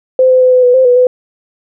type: tone with pitch steps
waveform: sine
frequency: 516 / 512 / 508 / 505 / 493.5 / 520 / 491.9 / 502 Hz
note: C5 / C5 / B4 / B4 / B4 / C5 / B4 / B4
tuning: -24 / -38 / +49 / +39 / -1 / -11 / -7 / +28 cents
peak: -4 dBFS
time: 0.19-1.07 s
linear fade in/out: 2 ms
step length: 110 ms
effects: none